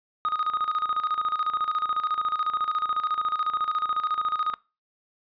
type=tone with tremolo; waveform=triangle; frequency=1244.5 Hz; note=D#6; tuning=in tune; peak=-20 dBFS; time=0.25-4.54 s; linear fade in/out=0 ms; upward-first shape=square; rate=14 Hz; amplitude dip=70%; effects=noise-tail reverb RT60 0.3 s tail -23 dB re dry + resampled to 11025 Hz